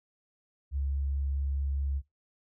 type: tone with vibrato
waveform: sine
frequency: 69.3 Hz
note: C#2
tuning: in tune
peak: -28 dBFS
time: 0.71-2.02 s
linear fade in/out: 50 ms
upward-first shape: triangle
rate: 4.7 Hz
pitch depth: 8 cents each way
effects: noise-tail reverb RT60 0.2 s tail -21 dB re dry

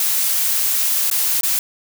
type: noise with dropouts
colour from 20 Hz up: blue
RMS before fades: -18 dBFS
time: 0-1.59 s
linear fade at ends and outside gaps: 2 ms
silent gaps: 1.101-1.112 / 1.41-1.432 s
effects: none

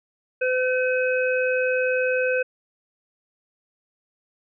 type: harmonic tone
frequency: 509 Hz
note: C5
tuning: 48 cents flat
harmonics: 1 / 3 / 5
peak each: -21 / -26 / -28 dBFS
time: 0.41-2.43 s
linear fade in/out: 10 ms
effects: none

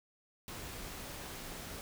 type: noise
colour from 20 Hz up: pink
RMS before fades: -45 dBFS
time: 0.48-1.81 s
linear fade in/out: 0 ms
effects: none

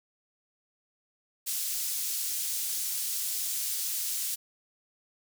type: high-pass noise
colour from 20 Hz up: pink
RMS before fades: -32 dBFS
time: 1.46-4.36 s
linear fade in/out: 20 ms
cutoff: 6400 Hz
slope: 12 dB/octave
effects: none

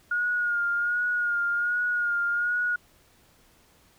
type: tone with vibrato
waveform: sine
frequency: 1430 Hz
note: F6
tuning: 41 cents sharp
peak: -23 dBFS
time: 0.11-2.76 s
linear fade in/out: 5 ms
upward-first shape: sine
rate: 1.3 Hz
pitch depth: 34 cents each way
effects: pink hiss -60 dBFS RMS until 3.98 s

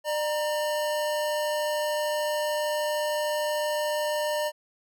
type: tone pair together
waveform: square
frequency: 601.1 / 938 Hz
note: D5 / A#5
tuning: +40 / +11 cents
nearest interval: minor sixth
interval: 771 cents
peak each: -27 / -33 dBFS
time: 0.04-4.52 s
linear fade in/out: 50 ms
effects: none

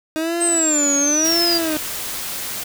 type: tone with vibrato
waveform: 30% pulse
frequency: 311.1 Hz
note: D#4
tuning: in tune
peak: -17 dBFS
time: 0.16-1.77 s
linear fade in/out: 0 ms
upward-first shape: sine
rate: 0.96 Hz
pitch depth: 170 cents each way
type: linear sweep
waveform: sine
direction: down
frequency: 8320 to 4699 Hz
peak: -16 dBFS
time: 0.4-1.59 s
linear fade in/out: 20 ms
type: noise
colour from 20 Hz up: white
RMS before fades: -27 dBFS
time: 1.24-2.64 s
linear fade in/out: 10 ms
effects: none

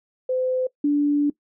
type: tone pair in turn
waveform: sine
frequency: 512 / 290.6 Hz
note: C5 / D4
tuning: -38 / -18 cents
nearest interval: minor seventh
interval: 980 cents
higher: first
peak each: -20 / -16 dBFS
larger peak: second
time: 0.29-0.67 / 0.84-1.3 s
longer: second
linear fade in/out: 5 ms
effects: noise-tail reverb RT60 0.1 s tail -20 dB re dry

